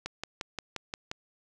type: click train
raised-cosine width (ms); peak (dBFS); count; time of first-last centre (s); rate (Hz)
0.2; -17; 7; 0.06-1.114; 5.69
effects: none